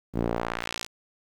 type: tone with band-pass filter sweep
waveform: sawtooth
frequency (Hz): 57.9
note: A#1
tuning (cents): -11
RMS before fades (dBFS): -30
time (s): 0.13-0.88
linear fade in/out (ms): 50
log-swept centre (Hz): 230 to 6700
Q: 0.96
effects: 9-bit